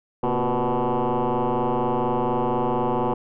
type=tone with frequency modulation; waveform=sine; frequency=258.1 Hz; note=C4; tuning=23 cents flat; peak=-18 dBFS; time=0.23-3.14 s; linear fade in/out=5 ms; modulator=123 Hz; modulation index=6.2; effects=tanh soft clip ceiling -17 dBFS